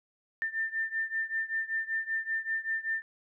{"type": "beating tone pair", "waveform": "sine", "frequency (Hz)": [1791, 1796.2], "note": ["A6", "A6"], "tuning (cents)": [30, 35], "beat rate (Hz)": 5.2, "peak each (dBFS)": [-32, -34], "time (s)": [0.42, 3.02], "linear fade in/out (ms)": 0, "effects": []}